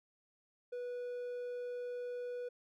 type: tone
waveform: triangle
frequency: 490 Hz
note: B4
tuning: 14 cents flat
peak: -37 dBFS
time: 0.72-2.49 s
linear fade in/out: 10 ms
effects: none